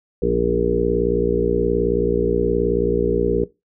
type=harmonic tone with a mistuned harmonic; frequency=58.8 Hz; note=A#1; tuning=16 cents sharp; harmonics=1 / 2 / 3 / 4 / 5 / 6 / 7 / 8; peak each=-26 / -32 / -25 / -29 / -27 / -25 / -21 / -21 dBFS; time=0.22-3.44 s; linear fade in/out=5 ms; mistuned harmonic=4; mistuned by=+34 cents; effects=noise-tail reverb RT60 0.2 s tail -18 dB re dry